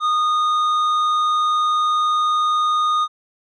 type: tone with hard clipping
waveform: sine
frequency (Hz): 1231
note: D#6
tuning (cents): -19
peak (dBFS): -17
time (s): 0-3.08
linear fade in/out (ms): 50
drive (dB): 6
effects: resampled to 22050 Hz